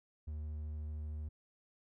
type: tone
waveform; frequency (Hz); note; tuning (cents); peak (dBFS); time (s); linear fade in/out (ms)
triangle; 76.1; D#2; -38; -37; 0.27-1.29; 10
effects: none